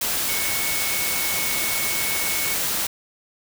sine tone in noise, 2210 Hz, C#7, 6 cents flat, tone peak -29 dBFS, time 0.28-2.54 s, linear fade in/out 5 ms, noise white, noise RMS -24 dBFS, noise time 0.01-2.87 s, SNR -8 dB, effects none

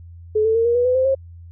sine tone with pitch steps, 429.6 / 443.5 / 457.8 / 472.6 / 487.8 / 503.6 / 519.8 / 536.6 Hz, A4 / A4 / A#4 / A#4 / B4 / B4 / C5 / C5, -41 / +14 / -31 / +24 / -21 / +34 / -11 / +44 cents, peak -14 dBFS, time 0.35-1.15 s, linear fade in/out 10 ms, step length 100 ms, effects added 85 Hz sine -37 dBFS peak until 1.51 s

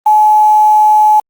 sine tone with quantisation, 852 Hz, G#5, 44 cents sharp, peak -4 dBFS, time 0.06-1.2 s, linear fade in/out 5 ms, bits 5, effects Opus 32 kbps

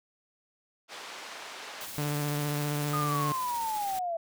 pink band-pass noise, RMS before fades -43 dBFS, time 0.88-1.89 s, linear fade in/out 50 ms, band 650 to 5600 Hz, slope 12 dB/octave
white noise with tremolo, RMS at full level -40 dBFS, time 1.81-3.99 s, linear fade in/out 0 ms, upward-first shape sine, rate 15 Hz, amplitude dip 25%
sawtooth tone with vibrato, 146.83 Hz, D3, in tune, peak -25 dBFS, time 1.98-3.32 s, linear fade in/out 0 ms, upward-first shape triangle, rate 15 Hz, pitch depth 23 cents each way
sine linear sweep, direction down, 1244.5 to 655 Hz, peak -29 dBFS, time 2.93-4.17 s, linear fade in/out 5 ms
effects none

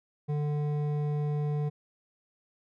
sine tone with hard clipping, 147.9 Hz, D3, 13 cents sharp, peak -29 dBFS, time 0.28-1.7 s, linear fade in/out 20 ms, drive 10 dB, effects none

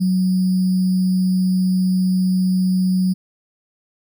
sine tone with sample-and-hold, 185 Hz, F#3, in tune, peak -14 dBFS, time 0-3.14 s, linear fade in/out 20 ms, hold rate 4900 Hz, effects none

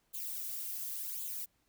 violet noise with flanger, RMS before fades -40 dBFS, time 0.13-1.46 s, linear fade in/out 20 ms, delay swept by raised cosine 0.27 to 2.87 ms, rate 0.91 Hz, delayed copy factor +0.8, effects pink hiss -75 dBFS RMS until 1.68 s

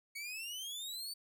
sawtooth exponential sweep, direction up, 2217 to 4591 Hz, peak -38 dBFS, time 0.15-1.14 s, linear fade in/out 10 ms, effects none

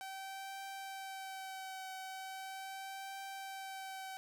sawtooth tone with vibrato, 769 Hz, G5, 33 cents flat, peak -40 dBFS, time 0.01-4.17 s, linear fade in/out 0 ms, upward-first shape triangle, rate 0.39 Hz, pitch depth 25 cents each way, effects none

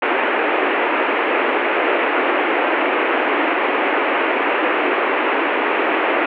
pink band-pass noise, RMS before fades -18 dBFS, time 0.02-6.26 s, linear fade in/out 5 ms, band 290 to 2700 Hz, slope 48 dB/octave, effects none

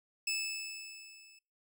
20% pulse tone with level ramp, 2619 Hz, E7, 12 cents flat, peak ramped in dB -26 to -53 dBFS, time 0.27-1.39 s, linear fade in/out 5 ms, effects noise-tail reverb RT60 0.4 s tail -26 dB re dry

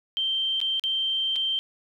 sine tone with dropouts, 3136 Hz, G7, in tune, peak -23 dBFS, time 0.17-1.59 s, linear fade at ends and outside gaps 0 ms, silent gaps 0.603-0.614 / 0.796-0.838 / 1.358-1.362 s, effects 10-bit

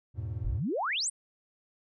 triangle chord, E major, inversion none, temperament equal with one note detuned, 82.41 / 103.83 / 121.42 Hz, E2 / G#2 / B2, 0 / 0 / -29 cents, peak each -36 / -34 / -37 dBFS, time 0.14-0.62 s, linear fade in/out 50 ms
sine exponential sweep, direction up, 32.7 to 9580 Hz, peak -28 dBFS, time 0.44-1.1 s, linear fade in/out 10 ms
effects none

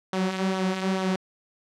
sawtooth tone with flanger, 188.8 Hz, F#3, 35 cents sharp, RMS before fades -26 dBFS, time 0.13-1.16 s, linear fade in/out 2 ms, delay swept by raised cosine 0.4 to 5.5 ms, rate 2.3 Hz, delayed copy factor -0.5, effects low-pass 6000 Hz 12 dB/octave

